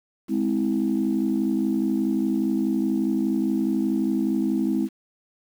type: chord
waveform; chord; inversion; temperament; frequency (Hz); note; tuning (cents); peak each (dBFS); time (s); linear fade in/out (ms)
sine; Ab augmented; none; just; 207.7 / 259.6 / 324.5; Ab3 / C4 / E4; 0 / -13 / -27; -24; 0.28-4.89; 50
effects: tanh soft clip ceiling -13 dBFS + 8-bit